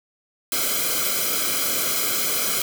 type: noise with comb filter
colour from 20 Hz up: white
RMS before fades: -23 dBFS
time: 0.52-2.62 s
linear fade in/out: 2 ms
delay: 1.1 ms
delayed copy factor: -1
effects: none